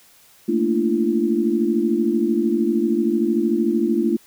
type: chord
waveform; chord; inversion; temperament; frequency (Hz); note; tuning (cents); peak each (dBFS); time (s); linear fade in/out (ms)
sine; Bb major seventh; third; equal with one note detuned; 220 / 233.1 / 293.7 / 341.1; A3 / Bb3 / D4 / F4; 0 / 0 / 0 / -41; -22 / -23 / -24 / -20; 0.48-4.17; 10
effects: white hiss -52 dBFS RMS until 4.26 s